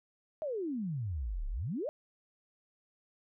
sine exponential two-way sweep, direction down then up, 650 to 31.57 to 650 Hz, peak -33 dBFS, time 0.42-1.89 s, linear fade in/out 0 ms, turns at 1.48 s, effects none

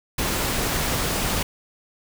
pink noise, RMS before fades -24 dBFS, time 0.18-1.43 s, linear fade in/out 5 ms, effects none

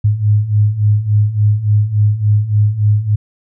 sine beating tone pair, 102.9 / 106.4 Hz, G#2 / G#2, -16 / +42 cents, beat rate 3.5 Hz, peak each -15 / -11 dBFS, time 0.04-3.16 s, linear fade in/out 10 ms, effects none

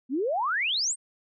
sine exponential sweep, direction up, 238.3 to 8870 Hz, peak -24 dBFS, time 0.09-0.96 s, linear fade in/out 50 ms, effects none

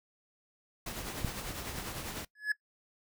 pink noise with tremolo, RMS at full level -38 dBFS, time 0.86-2.25 s, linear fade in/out 5 ms, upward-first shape triangle, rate 10 Hz, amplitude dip 50%
click, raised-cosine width 5 ms, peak -19 dBFS, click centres 1.247 s
triangle tone with exponential growth, 1700 Hz, G#6, 40 cents sharp, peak -21 dBFS, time 2.35-2.52 s, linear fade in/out 5 ms, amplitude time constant 35 ms
effects noise-tail reverb RT60 0.1 s tail -21 dB re dry

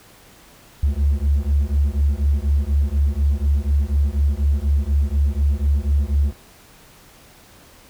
triangle beating tone pair, 69.3 / 73.4 Hz, C#2 / D2, 0 / 0 cents, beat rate 4.1 Hz, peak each -15 dBFS, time 0.83-6.33 s, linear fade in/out 5 ms, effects tanh soft clip ceiling -11 dBFS + pink hiss -48 dBFS RMS until 7.89 s

